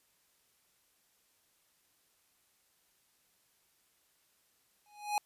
square tone with exponential growth, 832 Hz, G#5, 3 cents sharp, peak -27 dBFS, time 4.86-5.18 s, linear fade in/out 1 ms, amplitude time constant 68 ms, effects white hiss -72 dBFS RMS until 5.25 s + resampled to 32000 Hz

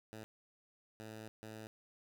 10% pulse tone bursts at uneven times, 109.3 Hz, A2, 11 cents flat, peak -39 dBFS, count 3, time 0.13-0.24 / 1-1.28 / 1.43-1.67 s, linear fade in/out 0 ms, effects none

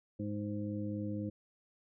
harmonic tone, 103.83 Hz, G#2, in tune, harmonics 1 / 2 / 3 / 5, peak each -40 / -39 / -40 / -46 dBFS, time 0.19-1.3 s, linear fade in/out 10 ms, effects none

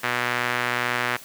sawtooth tone with band-pass filter, 122.1 Hz, B2, 19 cents flat, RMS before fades -25 dBFS, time 0.03-1.17 s, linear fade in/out 10 ms, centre 1800 Hz, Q 1.6, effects white hiss -44 dBFS RMS until 1.24 s + high-pass 80 Hz 12 dB/octave

